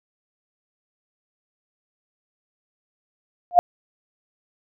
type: tone with exponential growth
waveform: sine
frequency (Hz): 707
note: F5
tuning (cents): +21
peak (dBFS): -4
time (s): 3.51-3.59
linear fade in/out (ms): 0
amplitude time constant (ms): 17
effects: none